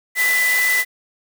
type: tone in noise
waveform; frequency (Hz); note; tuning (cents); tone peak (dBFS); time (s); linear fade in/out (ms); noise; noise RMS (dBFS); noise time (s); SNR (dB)
sine; 1994; B6; +16; -15; 0.15-0.85; 50; white; -24; 0.15-0.85; +6
effects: high-pass 400 Hz 12 dB/octave